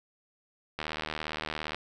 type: click train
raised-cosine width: 0.3 ms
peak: -17 dBFS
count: 75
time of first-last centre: 0.79-1.746 s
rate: 77.4 Hz
effects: none